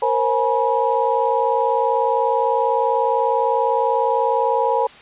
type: tone cluster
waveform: sine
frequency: 467 / 527 / 844 / 964 Hz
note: A#4 / C5 / G#5 / B5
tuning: +3 / +12 / +28 / -42 cents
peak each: -21 dBFS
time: 0.02-4.87 s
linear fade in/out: 5 ms
effects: white hiss -43 dBFS RMS until 5.01 s + resampled to 8000 Hz